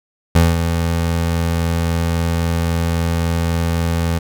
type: tone with ADSR envelope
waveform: 25% pulse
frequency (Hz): 83.7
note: E2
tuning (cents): +27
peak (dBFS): -4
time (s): 0.35-4.19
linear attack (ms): 6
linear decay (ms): 200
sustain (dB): -8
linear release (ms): 11
effects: none